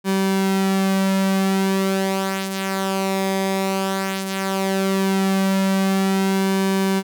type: tone with flanger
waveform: sawtooth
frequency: 192.7 Hz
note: G3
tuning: 29 cents flat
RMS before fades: -20 dBFS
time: 0.04-7.03 s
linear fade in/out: 50 ms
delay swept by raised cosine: 1.5 to 5.9 ms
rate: 0.15 Hz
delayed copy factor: -0.5
effects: none